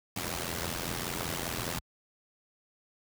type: noise with amplitude modulation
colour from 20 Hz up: pink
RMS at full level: -31 dBFS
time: 0.16-1.79 s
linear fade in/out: 5 ms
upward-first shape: sine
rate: 85.1 Hz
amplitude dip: 80%
effects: high-pass 60 Hz 12 dB/octave